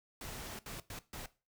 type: noise bursts at uneven times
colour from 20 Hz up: pink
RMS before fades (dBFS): -45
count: 4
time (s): 0.21-0.59 / 0.66-0.8 / 0.9-0.99 / 1.13-1.26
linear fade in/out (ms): 2
effects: noise-tail reverb RT60 0.3 s tail -17 dB re dry